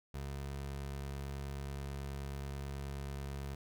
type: tone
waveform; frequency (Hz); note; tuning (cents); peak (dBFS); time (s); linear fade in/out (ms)
25% pulse; 69.3; C#2; 0; -36; 0.14-3.55; 5
effects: none